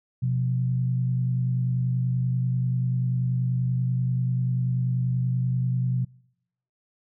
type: tone pair together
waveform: sine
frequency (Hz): 126.2 / 176.52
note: B2 / F3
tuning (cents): +38 / +19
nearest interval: tritone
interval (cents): 581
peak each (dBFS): -22 / -31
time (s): 0.22-6.05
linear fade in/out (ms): 10
effects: noise-tail reverb RT60 0.8 s tail -26 dB re dry